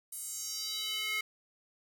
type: tone with high-pass filter sweep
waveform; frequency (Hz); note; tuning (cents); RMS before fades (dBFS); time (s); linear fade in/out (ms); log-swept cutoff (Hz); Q
square; 430; A4; -40; -37; 0.12-1.21; 5; 10000 to 2000; 3.2
effects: none